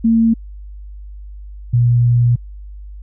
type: tone pair in turn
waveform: sine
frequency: 227 / 120.25 Hz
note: A#3 / B2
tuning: -46 / -46 cents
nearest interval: major seventh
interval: 1100 cents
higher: first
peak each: -9 dBFS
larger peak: neither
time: 0.04-0.34 / 1.73-2.36 s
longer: second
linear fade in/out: 10 ms
effects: added 50 Hz sine -30 dBFS peak until 3.02 s